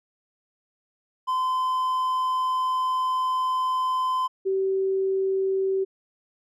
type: tone pair in turn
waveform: triangle / sine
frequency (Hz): 1026 / 384.3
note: C6 / G4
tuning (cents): -34 / -34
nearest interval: octave + perfect fourth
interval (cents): 1700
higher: first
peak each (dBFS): -20 / -21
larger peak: first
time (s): 1.27-4.28 / 4.45-5.85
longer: first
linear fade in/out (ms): 20
effects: none